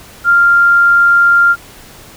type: tone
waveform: sine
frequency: 1394 Hz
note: F6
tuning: 4 cents flat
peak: -5 dBFS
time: 0.24-1.56 s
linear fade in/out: 50 ms
effects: pink hiss -37 dBFS RMS until 2.16 s